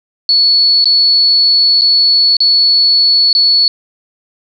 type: tone with dropouts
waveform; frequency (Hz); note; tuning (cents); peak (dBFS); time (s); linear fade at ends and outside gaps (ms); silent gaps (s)
sine; 4413; C#8; -9; -6; 0.29-3.68; 1; 0.843-0.856 / 1.811-1.818 / 2.368-2.404 / 3.329-3.35
effects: none